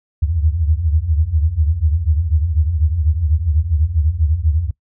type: tone cluster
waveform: sine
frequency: 73.7 / 77.9 / 85.9 Hz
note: D2 / D#2 / F2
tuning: +7 / +3 / -28 cents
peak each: -18 dBFS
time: 0.22-4.71 s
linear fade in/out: 10 ms
effects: noise-tail reverb RT60 0.1 s tail -22 dB re dry